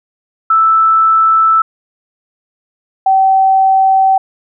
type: tone pair in turn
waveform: sine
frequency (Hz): 1318.5 / 768.3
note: E6 / G5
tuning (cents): 0 / -35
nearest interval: major sixth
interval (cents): 935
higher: first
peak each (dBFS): -6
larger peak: neither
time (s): 0.5-1.62 / 3.06-4.18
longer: neither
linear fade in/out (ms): 5
effects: none